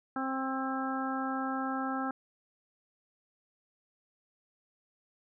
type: harmonic tone with a mistuned harmonic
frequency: 264.6 Hz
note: C4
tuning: 20 cents sharp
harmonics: 1 / 2 / 3 / 4 / 5 / 6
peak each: -34 / -43 / -37 / -43 / -37 / -43 dBFS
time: 0.16-2.11 s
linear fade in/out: 2 ms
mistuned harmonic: 6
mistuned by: +20 cents
effects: none